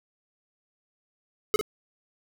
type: tone with echo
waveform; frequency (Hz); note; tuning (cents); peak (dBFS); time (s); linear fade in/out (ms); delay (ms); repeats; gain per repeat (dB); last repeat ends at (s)
square; 426.4; G#4; +46; -19; 1.54-1.56; 0; 51; 1; -8; 1.611
effects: none